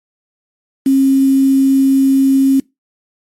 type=tone with quantisation; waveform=sine; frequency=269.6 Hz; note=C#4; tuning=48 cents flat; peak=-7 dBFS; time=0.86-2.6 s; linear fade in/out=5 ms; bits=5; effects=noise-tail reverb RT60 0.2 s tail -23 dB re dry + MP3 64 kbps